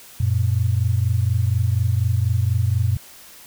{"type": "tone pair together", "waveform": "sine", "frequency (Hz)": [92.4, 116.54], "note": ["F#2", "A#2"], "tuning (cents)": [-2, 0], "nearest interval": "major third", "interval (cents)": 402, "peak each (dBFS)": -19, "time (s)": [0.2, 2.97], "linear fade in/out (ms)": 5, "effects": ["white hiss -44 dBFS RMS until 3.46 s"]}